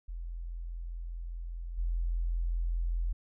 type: tone with level steps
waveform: sine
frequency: 42.49 Hz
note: F1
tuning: 47 cents flat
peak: -36 / -28 dBFS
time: 0.08-3.13 s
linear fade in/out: 10 ms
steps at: 1.77 s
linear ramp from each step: 20 ms
effects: none